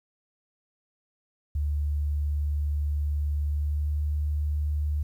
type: tone with pitch glide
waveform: sine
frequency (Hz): 73.42 to 74.4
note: D2 to D2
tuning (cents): 0 to +23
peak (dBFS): -24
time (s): 1.55-5.03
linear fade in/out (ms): 5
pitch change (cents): +23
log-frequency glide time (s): 3.47-3.98
effects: 10-bit